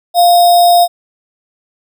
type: tone with sample-and-hold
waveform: sine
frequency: 698.5 Hz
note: F5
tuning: in tune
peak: -4 dBFS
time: 0.14-0.88 s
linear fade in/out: 50 ms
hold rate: 4410 Hz
effects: none